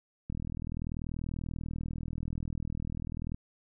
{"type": "click train", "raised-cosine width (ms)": 5, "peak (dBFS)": -24, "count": 124, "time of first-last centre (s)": [0.3, 3.345], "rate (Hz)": 40.4, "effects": []}